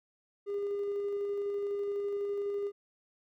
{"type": "tone with tremolo", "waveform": "triangle", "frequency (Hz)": 404.5, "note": "G#4", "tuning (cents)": -46, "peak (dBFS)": -27, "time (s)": [0.46, 2.72], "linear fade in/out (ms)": 50, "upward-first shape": "square", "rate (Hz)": 12, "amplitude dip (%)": 25, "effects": ["tanh soft clip ceiling -27 dBFS"]}